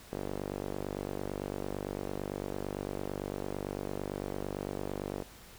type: tone with band-pass filter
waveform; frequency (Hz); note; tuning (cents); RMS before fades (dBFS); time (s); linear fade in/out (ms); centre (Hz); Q
sawtooth; 48.9; G1; -4; -38; 0.12-5.23; 10; 450; 1.3
effects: pink hiss -53 dBFS RMS until 5.58 s